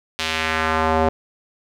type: tone with band-pass filter sweep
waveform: square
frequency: 79.9 Hz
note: D#2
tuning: 47 cents sharp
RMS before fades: -20 dBFS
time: 0.19-1.09 s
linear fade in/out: 0 ms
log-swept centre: 3600 to 630 Hz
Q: 1.3
effects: none